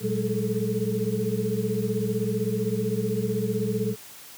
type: tone cluster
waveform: sine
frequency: 117.8 / 189.1 / 208.5 / 425.3 / 441 Hz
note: A#2 / F#3 / G#3 / G#4 / A4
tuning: +19 / +38 / +7 / +41 / +4 cents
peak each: -30 dBFS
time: 0-3.96 s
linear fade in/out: 50 ms
effects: white hiss -45 dBFS RMS until 4.37 s + high-pass 60 Hz 12 dB/octave